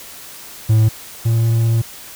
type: tone pair in turn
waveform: triangle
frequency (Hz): 110 / 114.45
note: A2 / A#2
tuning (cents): 0 / -31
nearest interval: minor second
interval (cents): 69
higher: second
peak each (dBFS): -7 / -10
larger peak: first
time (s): 0.69-0.89 / 1.25-1.82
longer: second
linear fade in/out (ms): 10
effects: white hiss -36 dBFS RMS until 2.15 s